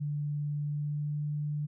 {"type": "tone with pitch glide", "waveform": "sine", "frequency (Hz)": [146.9, 148.35], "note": ["D3", "D3"], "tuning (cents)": [1, 18], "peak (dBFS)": -30, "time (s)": [0, 1.67], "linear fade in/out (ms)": 20, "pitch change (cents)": 17, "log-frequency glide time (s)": [0.62, 1.24], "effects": []}